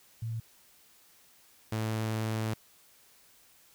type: tone pair in turn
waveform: sine / sawtooth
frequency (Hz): 113.5 / 110.14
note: A#2 / A2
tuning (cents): -46 / +2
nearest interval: minor second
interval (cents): 52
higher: first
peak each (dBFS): -32 / -26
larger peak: second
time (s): 0.22-0.4 / 1.72-2.54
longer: second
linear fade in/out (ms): 5
effects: white hiss -61 dBFS RMS until 3.74 s